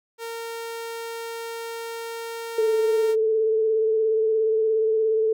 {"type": "tone", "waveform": "sawtooth", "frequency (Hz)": 459.9, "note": "A#4", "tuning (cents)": -23, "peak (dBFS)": -27, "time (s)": [0.18, 3.16], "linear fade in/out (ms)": 50}
{"type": "tone with vibrato", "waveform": "sine", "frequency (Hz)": 440, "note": "A4", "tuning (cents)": 0, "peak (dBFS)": -18, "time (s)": [2.58, 5.33], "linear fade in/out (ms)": 5, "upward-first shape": "sine", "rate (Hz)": 17, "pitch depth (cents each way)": 23}
{"effects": []}